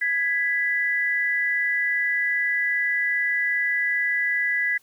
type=tone pair together; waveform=sine; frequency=1661.2 / 1983.7 Hz; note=G#6 / B6; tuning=0 / +7 cents; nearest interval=minor third; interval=307 cents; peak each=-25 / -22 dBFS; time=0.01-4.78 s; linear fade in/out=10 ms; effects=white hiss -60 dBFS RMS until 4.82 s